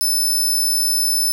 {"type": "tone", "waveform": "15% pulse", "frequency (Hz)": 5274, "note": "E8", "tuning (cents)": 0, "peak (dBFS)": -10, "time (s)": [0.01, 1.32], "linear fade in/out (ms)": 0, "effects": []}